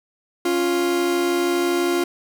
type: tone pair together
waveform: 40% pulse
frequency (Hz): 276.7 / 349.2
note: C#4 / F4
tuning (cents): -3 / 0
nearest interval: major third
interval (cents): 403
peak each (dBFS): -25 / -18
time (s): 0.45-2.04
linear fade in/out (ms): 5
effects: none